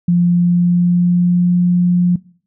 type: tone with pitch glide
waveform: sine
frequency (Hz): 174.61 to 177.15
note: F3 to F3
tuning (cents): 0 to +25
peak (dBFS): -9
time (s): 0.08-2.16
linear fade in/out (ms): 5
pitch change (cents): +25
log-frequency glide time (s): 0.26-1.56
effects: noise-tail reverb RT60 0.5 s tail -22 dB re dry